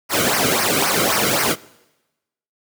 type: noise with flanger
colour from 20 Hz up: pink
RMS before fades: -18 dBFS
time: 0.09-1.56 s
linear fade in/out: 50 ms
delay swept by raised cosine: 0.27 to 1.17 ms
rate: 3.8 Hz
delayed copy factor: -0.8
effects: noise-tail reverb RT60 1.0 s tail -22 dB re dry + high-pass 100 Hz 12 dB/octave